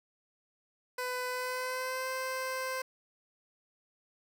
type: tone with pitch glide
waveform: 15% pulse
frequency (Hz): 501 to 519.6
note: B4 to C5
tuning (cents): +25 to -12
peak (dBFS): -27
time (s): 0.98-2.82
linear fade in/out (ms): 5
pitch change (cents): +63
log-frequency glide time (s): 1.28-2.09
effects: none